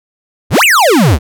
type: exponential two-way sweep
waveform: square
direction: up then down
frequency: 59.5 to 2994 to 59.5 Hz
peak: -6 dBFS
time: 0.5-1.19 s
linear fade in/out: 50 ms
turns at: 0.64 s
effects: none